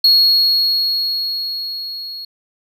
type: tone with level ramp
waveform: triangle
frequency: 4317 Hz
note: C#8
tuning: 47 cents flat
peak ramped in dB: -6 to -26 dBFS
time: 0.04-2.25 s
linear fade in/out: 5 ms
effects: none